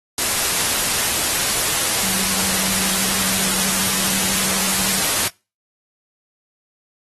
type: tone in noise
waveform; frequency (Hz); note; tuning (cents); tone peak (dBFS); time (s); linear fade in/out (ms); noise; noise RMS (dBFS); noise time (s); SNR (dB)
sine; 190.7; G3; -47; -30; 2.03-5.01; 2; white; -19; 0.18-5.28; -14
effects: noise-tail reverb RT60 0.3 s tail -25 dB re dry + AAC 32 kbps